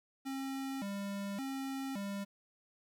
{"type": "tone with vibrato", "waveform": "square", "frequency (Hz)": 231.8, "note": "A#3", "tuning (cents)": -10, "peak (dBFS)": -38, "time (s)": [0.25, 2.25], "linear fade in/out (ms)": 20, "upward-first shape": "square", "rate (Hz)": 0.88, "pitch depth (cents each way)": 260, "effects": ["11-bit"]}